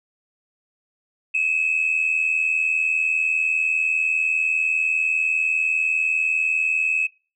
sine tone pair together, 2535 / 2615 Hz, D#7 / E7, +32 / -15 cents, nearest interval minor second, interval 53 cents, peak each -20 dBFS, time 1.34-7.07 s, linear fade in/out 10 ms, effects noise-tail reverb RT60 0.3 s tail -20 dB re dry + tanh soft clip ceiling -13 dBFS

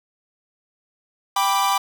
45% pulse chord, G major, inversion none, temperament equal with one note detuned, 787.2 / 987.8 / 1174.7 Hz, G5 / B5 / D6, +7 / 0 / 0 cents, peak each -22 dBFS, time 1.36-1.78 s, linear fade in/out 5 ms, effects none

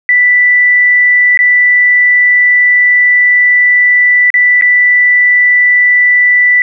sine tone with dropouts, 1975.5 Hz, B6, in tune, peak -4 dBFS, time 0.09-6.62 s, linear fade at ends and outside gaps 1 ms, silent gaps 1.374-1.39 / 4.303-4.341 / 4.612-4.622 s, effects none

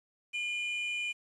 triangle tone pair together, 2421 / 3010 Hz, D#7 / F#7, -48 / +29 cents, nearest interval major third, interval 377 cents, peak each -31 / -39 dBFS, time 0.33-1.13 s, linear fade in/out 20 ms, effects resampled to 24000 Hz + 10-bit

